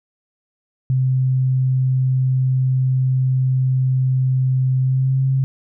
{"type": "tone with pitch glide", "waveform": "sine", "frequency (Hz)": [130, 133.19], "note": ["C3", "C3"], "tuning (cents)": [-11, 31], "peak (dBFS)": -14, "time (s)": [0.9, 5.44], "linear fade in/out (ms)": 0, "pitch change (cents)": 42, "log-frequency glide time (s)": [4.8, 5.22], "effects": []}